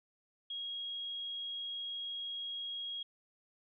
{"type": "tone", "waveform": "sine", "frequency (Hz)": 3287, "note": "G#7", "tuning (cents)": -19, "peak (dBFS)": -38, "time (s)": [0.5, 3.03], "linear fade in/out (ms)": 5, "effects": []}